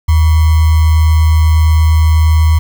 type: tone with sample-and-hold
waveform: sine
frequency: 79.2 Hz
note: D#2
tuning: 31 cents sharp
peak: -5 dBFS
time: 0.08-2.59 s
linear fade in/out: 10 ms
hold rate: 1050 Hz
effects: none